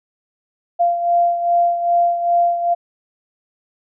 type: beating tone pair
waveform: sine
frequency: 692 / 694.5 Hz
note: F5 / F5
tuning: -16 / -10 cents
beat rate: 2.5 Hz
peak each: -14 / -21 dBFS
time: 0.79-2.75 s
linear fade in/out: 20 ms
effects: none